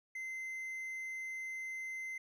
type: tone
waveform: triangle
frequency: 2068 Hz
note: C7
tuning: 21 cents flat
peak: -38 dBFS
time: 0.15-2.18 s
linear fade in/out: 5 ms
effects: none